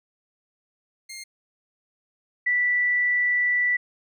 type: tone pair in turn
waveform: 15% pulse / sine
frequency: 2120 / 1967 Hz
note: C7 / B6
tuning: +22 / -7 cents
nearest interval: minor second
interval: 129 cents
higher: first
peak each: -30 / -19 dBFS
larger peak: second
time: 1.09-1.24 / 2.46-3.77 s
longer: second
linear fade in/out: 10 ms
effects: none